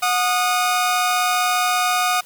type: tone pair together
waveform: sawtooth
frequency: 729 / 1233.3 Hz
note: F#5 / D#6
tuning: -26 / -16 cents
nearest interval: major sixth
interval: 910 cents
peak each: -16 dBFS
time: 0.02-2.21 s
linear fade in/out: 10 ms
effects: white hiss -46 dBFS RMS until 2.25 s

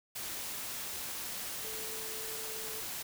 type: tone in noise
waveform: sine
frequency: 440.2 Hz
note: A4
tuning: 1 cent sharp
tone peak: -47 dBFS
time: 1.64-2.81 s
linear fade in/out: 10 ms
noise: white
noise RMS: -40 dBFS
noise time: 0.15-3.03 s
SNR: -10 dB
effects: none

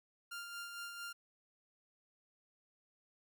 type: tone with tremolo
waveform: sawtooth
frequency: 1396.9 Hz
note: F6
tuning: in tune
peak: -39 dBFS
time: 0.31-1.13 s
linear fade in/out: 10 ms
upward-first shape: sine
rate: 4.4 Hz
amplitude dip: 40%
effects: none

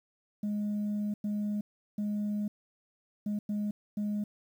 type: tone bursts at uneven times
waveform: sine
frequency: 208 Hz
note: G#3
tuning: 3 cents sharp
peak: -27 dBFS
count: 6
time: 0.43-1.14 / 1.24-1.61 / 1.98-2.48 / 3.26-3.39 / 3.49-3.71 / 3.97-4.24 s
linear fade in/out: 5 ms
effects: tanh soft clip ceiling -28 dBFS + 10-bit

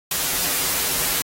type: noise with comb filter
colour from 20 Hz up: white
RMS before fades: -22 dBFS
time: 0.11-1.22 s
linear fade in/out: 2 ms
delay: 9.2 ms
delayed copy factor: -0.7
effects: AAC 48 kbps

